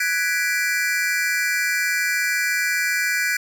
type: chord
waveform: square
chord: G# half-diminished seventh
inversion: third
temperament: equal with one note detuned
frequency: 1486.8 / 1661.2 / 1975.5 / 2349 Hz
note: F#6 / G#6 / B6 / D7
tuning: +8 / 0 / 0 / 0 cents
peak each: -26 dBFS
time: 0-3.37 s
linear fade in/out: 5 ms
effects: none